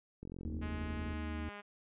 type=click train; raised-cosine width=3 ms; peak=-33 dBFS; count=41; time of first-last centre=0.23-1.131 s; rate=44.4 Hz
type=harmonic tone; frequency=77.78 Hz; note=D#2; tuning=in tune; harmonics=1 / 3 / 4; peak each=-39 / -44 / -45 dBFS; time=0.45-1.49 s; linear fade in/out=0 ms
type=tone with pitch glide; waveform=5% pulse; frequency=209.7 to 204.8 Hz; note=G#3 to G#3; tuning=+17 to -24 cents; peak=-34 dBFS; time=0.61-1.62 s; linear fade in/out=20 ms; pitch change=-41 cents; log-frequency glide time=1.14-1.51 s
effects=resampled to 8000 Hz